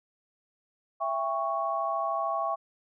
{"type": "chord", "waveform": "sine", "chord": "C# diminished", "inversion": "first", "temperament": "just", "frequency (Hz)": [665.2, 798.3, 1108.7], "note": ["E5", "G5", "C#6"], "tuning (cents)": [16, 31, 0], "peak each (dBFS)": [-31, -33, -30], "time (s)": [1, 2.56], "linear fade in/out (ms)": 20, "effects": []}